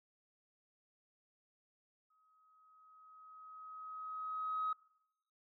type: tone with exponential growth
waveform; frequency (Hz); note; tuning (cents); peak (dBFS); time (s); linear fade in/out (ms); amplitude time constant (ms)
sine; 1268; D#6; +32; -32; 2.1-4.73; 5; 570
effects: noise-tail reverb RT60 0.8 s tail -22 dB re dry + tanh soft clip ceiling -29 dBFS